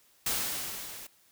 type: noise with level ramp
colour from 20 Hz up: white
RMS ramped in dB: -29 to -45 dBFS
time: 0.26-1.07 s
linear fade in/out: 5 ms
effects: white hiss -64 dBFS RMS until 1.31 s